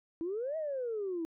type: exponential two-way sweep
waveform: sine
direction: up then down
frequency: 318.7 to 651 to 318.7 Hz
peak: -32 dBFS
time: 0.21-1.25 s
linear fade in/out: 0 ms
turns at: 0.57 s
effects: tanh soft clip ceiling -28 dBFS